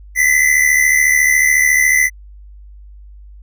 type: tone pair together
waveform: square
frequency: 1970 / 2044 Hz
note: B6 / C7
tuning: -5 / -41 cents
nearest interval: minor second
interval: 64 cents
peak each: -14 / -13 dBFS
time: 0.15-2.1 s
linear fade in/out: 50 ms
effects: added 50 Hz sine -35 dBFS peak until 3.42 s